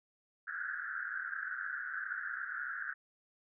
pink band-pass noise, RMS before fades -40 dBFS, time 0.47-2.94 s, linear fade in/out 10 ms, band 1400 to 1700 Hz, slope 96 dB/octave, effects none

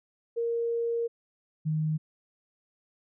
sine tone pair in turn, 466.2 / 155.58 Hz, A#4 / D#3, 0 / 0 cents, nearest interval octave + perfect fifth, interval 1900 cents, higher first, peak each -26 / -25 dBFS, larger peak second, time 0.36-1.08 / 1.65-1.98 s, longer first, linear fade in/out 20 ms, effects none

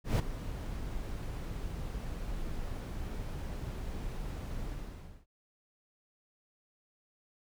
brown noise with ADSR envelope, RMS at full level -24 dBFS, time 0.04-5.26 s, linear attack 150 ms, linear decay 14 ms, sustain -14 dB, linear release 620 ms, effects none

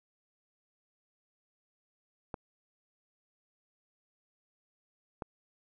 clicks, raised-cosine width 1 ms, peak -23 dBFS, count 2, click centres 2.342 / 5.222 s, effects none

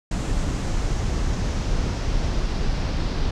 brown noise with low-pass filter sweep, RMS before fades -23 dBFS, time 0.11-3.31 s, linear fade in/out 5 ms, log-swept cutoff 7500 to 4900 Hz, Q 2.2, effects none

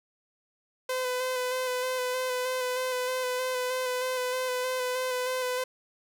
sawtooth tone with vibrato, 507 Hz, B4, 45 cents sharp, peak -24 dBFS, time 0.89-5.64 s, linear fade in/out 5 ms, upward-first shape square, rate 3.2 Hz, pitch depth 18 cents each way, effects none

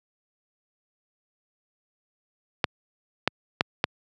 clicks, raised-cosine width 0.3 ms, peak -3 dBFS, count 4, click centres 2.642 / 3.276 / 3.609 / 3.841 s, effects high-pass 100 Hz 12 dB/octave

